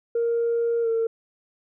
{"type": "tone with pitch glide", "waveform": "sine", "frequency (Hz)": [466.6, 454.4], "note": ["A#4", "A#4"], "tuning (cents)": [2, -44], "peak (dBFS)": -19, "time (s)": [0.15, 1.07], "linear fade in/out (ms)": 5, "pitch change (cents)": -46, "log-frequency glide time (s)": [0.82, 0.88], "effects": ["tanh soft clip ceiling -17 dBFS"]}